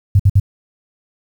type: tone bursts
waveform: sine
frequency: 98 Hz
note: G2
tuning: in tune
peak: -6 dBFS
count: 3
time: 0.15-0.399 s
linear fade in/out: 5 ms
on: 45 ms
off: 57 ms
effects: 7-bit